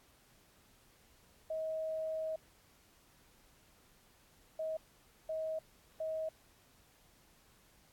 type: tone bursts at uneven times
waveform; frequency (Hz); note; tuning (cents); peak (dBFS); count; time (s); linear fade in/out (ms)
sine; 635; D#5; +35; -35; 4; 1.5-2.36 / 4.59-4.77 / 5.29-5.59 / 6-6.29; 5
effects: pink hiss -66 dBFS RMS until 7.92 s + AAC 64 kbps